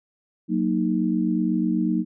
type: chord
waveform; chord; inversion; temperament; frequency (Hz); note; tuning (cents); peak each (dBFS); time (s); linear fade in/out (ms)
sine; D# minor; first; equal; 185 / 233.1 / 311.1; F#3 / A#3 / D#4; 0 / 0 / 0; -24; 0.48-2.05; 50
effects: none